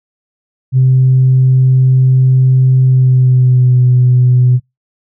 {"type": "tone with pitch glide", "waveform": "sine", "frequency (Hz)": [129.9, 125.26], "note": ["C3", "B2"], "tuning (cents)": [-12, 25], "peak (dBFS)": -4, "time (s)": [0.72, 4.6], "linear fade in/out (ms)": 50, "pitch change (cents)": -63, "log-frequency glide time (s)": [2.84, 3.81], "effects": ["noise-tail reverb RT60 0.2 s tail -26 dB re dry", "tanh soft clip ceiling -1 dBFS"]}